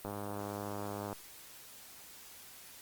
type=click train; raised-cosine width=1 ms; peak=-26 dBFS; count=111; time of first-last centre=0.05-1.128 s; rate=102 Hz; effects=white hiss -53 dBFS RMS until 2.81 s + Opus 32 kbps